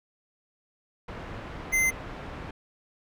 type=low-pass noise; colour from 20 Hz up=pink; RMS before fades=-39 dBFS; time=1.08-2.51 s; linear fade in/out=5 ms; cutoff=2000 Hz; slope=12 dB/octave
type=tone; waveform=square; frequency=2071 Hz; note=C7; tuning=18 cents flat; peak=-22 dBFS; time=1.72-1.91 s; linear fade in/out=20 ms
effects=none